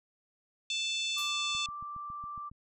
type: harmonic tone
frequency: 880 Hz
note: A5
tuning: in tune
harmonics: 3 / 4 / 5 / 6 / 7 / 8 / 9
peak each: -36 / -33 / -42 / -48 / -44 / -45 / -48 dBFS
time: 0.7-1.66 s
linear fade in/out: 2 ms
type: tone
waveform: sine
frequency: 1174.7 Hz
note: D6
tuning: in tune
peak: -38 dBFS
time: 1.16-2.5 s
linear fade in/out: 20 ms
type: noise with exponential decay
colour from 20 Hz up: blue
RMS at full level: -40 dBFS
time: 1.18-1.41 s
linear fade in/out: 0 ms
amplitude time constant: 49 ms
type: click train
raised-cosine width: 5 ms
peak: -40 dBFS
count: 8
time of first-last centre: 1.55-2.516 s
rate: 7.25 Hz
effects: resampled to 32000 Hz